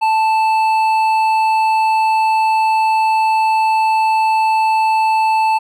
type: tone with hard clipping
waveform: triangle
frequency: 880 Hz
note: A5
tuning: in tune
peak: -13 dBFS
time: 0.01-5.59 s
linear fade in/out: 20 ms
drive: 11 dB
effects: none